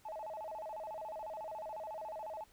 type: tone with vibrato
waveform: sine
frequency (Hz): 740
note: F#5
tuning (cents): 0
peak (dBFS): -40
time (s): 0.05-2.44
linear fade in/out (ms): 5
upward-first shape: square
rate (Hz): 14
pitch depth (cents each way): 270
effects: tanh soft clip ceiling -37 dBFS + pink hiss -66 dBFS RMS until 2.52 s